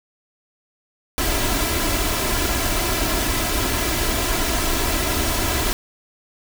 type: noise with comb filter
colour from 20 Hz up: pink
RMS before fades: -21 dBFS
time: 1.18-5.73 s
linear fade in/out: 0 ms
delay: 3 ms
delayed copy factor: +0.6
effects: none